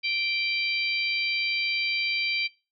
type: harmonic tone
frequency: 783 Hz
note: G5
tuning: 2 cents flat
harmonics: 3 / 4 / 5 / 6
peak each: -27 / -34 / -35 / -32 dBFS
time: 0.03-2.48 s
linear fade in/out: 20 ms
effects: noise-tail reverb RT60 0.3 s tail -21 dB re dry